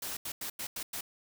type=noise bursts at uneven times; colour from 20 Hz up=white; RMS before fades=-38 dBFS; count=6; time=0.02-0.17 / 0.25-0.32 / 0.41-0.5 / 0.59-0.67 / 0.76-0.83 / 0.93-1.01 s; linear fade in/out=5 ms; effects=none